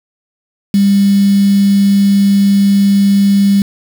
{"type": "tone with quantisation", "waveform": "sine", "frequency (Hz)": 199.2, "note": "G3", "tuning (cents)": 28, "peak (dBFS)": -6, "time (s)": [0.74, 3.62], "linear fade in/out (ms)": 2, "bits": 4, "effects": []}